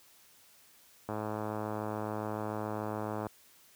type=click train; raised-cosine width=1 ms; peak=-22 dBFS; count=234; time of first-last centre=1.09-3.268 s; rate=107 Hz; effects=white hiss -61 dBFS RMS until 3.75 s + high-pass 60 Hz 12 dB/octave